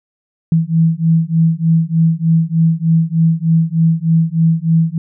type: beating tone pair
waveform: sine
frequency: 161.9 / 165.2 Hz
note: E3 / E3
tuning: -31 / +4 cents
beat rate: 3.3 Hz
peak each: -13 dBFS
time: 0.52-4.98 s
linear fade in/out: 2 ms
effects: none